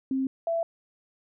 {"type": "tone pair in turn", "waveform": "sine", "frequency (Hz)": [265.5, 667.3], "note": ["C4", "E5"], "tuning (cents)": [25, 21], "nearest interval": "octave + major third", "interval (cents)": 1596, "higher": "second", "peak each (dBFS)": -24, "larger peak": "neither", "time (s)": [[0.11, 0.27], [0.47, 0.63]], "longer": "neither", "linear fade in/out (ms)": 2, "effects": []}